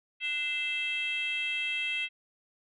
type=tone with frequency modulation; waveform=sine; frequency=2643 Hz; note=E7; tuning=4 cents sharp; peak=-28 dBFS; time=0.2-2.09 s; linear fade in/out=50 ms; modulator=581 Hz; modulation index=0.97; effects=tanh soft clip ceiling -24 dBFS